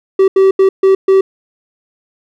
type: tone bursts at uneven times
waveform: triangle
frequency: 384.8 Hz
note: G4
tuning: 32 cents flat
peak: -3 dBFS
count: 5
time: 0.19-0.28 / 0.36-0.51 / 0.59-0.69 / 0.83-0.95 / 1.08-1.21 s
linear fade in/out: 5 ms
effects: none